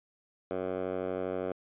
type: tone with band-pass filter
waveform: 10% pulse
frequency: 92.5 Hz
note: F#2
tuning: in tune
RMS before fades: -34 dBFS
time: 0.51-1.52 s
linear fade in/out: 0 ms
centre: 560 Hz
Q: 1.4
effects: resampled to 8000 Hz